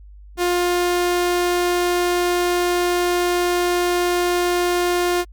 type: tone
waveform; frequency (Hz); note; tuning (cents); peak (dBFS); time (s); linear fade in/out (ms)
sawtooth; 353.4; F4; +21; -13; 0.37-5.25; 50
effects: added 50 Hz sine -39 dBFS peak until 5.32 s + Opus 48 kbps